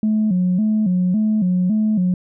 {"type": "tone with vibrato", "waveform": "sine", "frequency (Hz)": 197.7, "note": "G3", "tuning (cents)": 15, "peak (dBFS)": -13, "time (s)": [0.03, 2.14], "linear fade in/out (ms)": 2, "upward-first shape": "square", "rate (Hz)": 1.8, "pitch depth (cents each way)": 150, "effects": ["tanh soft clip ceiling -11 dBFS"]}